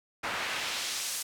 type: noise with band-pass filter sweep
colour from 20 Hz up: pink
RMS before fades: -34 dBFS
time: 0.23-1.23 s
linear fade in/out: 10 ms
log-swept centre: 1300 to 8900 Hz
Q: 0.85
effects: none